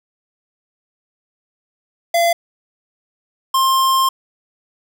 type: tone pair in turn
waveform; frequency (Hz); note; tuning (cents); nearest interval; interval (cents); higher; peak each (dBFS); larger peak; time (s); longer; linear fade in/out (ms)
square; 682 / 1058.9; F5 / C6; -41 / +20; minor sixth; 761; second; -13; neither; 2.14-2.33 / 3.54-4.09; second; 5
effects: none